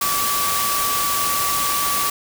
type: tone in noise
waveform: sine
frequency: 1149 Hz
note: D6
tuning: 38 cents flat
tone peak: -22 dBFS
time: 0.01-2.1 s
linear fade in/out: 5 ms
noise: white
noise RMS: -22 dBFS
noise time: 0.01-2.1 s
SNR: -3 dB
effects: none